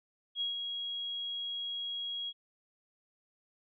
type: tone with ADSR envelope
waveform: sine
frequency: 3300 Hz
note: G#7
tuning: 12 cents flat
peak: -30 dBFS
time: 0.35-2.33 s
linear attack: 58 ms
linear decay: 140 ms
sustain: -5 dB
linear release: 45 ms
effects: none